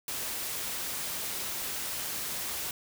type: noise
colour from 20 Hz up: white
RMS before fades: -35 dBFS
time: 0.08-2.71 s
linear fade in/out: 2 ms
effects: none